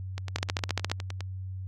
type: two click trains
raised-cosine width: 0.2 ms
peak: -19 / -9 dBFS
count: 11 / 9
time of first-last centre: 0.18-1.207 / 0.36-0.916 s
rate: 9.74 / 14.4 Hz
effects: added 94 Hz sine -34 dBFS peak until 1.67 s + AAC 64 kbps